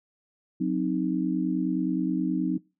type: chord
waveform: sine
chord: C diminished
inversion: second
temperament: equal with one note detuned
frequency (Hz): 182.77 / 261.6 / 311.1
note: Gb3 / C4 / Eb4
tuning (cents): -21 / 0 / 0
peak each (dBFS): -28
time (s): 0.6-2.58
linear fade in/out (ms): 10
effects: noise-tail reverb RT60 0.3 s tail -24 dB re dry